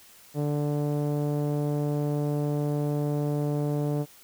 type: tone with low-pass filter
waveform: sawtooth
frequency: 146.83 Hz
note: D3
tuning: in tune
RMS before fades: -27 dBFS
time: 0.34-4.06 s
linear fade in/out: 50 ms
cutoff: 560 Hz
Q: 1.4
effects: white hiss -53 dBFS RMS until 4.23 s